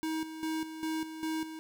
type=tone with tremolo; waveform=square; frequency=317.5 Hz; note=D#4; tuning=35 cents sharp; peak=-32 dBFS; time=0.03-1.59 s; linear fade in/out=0 ms; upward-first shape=square; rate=2.5 Hz; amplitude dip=65%; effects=none